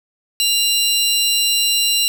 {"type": "tone pair together", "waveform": "sawtooth", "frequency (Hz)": [2800, 3996], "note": ["F7", "B7"], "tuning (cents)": [4, 20], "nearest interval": "tritone", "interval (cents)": 616, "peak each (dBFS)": -14, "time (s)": [0.4, 2.08], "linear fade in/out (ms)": 0, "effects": []}